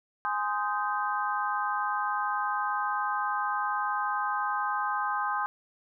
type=chord; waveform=sine; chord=Ab major seventh; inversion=none; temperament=just; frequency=830.6 / 1038.3 / 1245.9 / 1557.4 Hz; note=Ab5 / C6 / Eb6 / G6; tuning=0 / -14 / +2 / -12 cents; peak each=-32 / -32 / -32 / -34 dBFS; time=0.25-5.46 s; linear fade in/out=0 ms; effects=none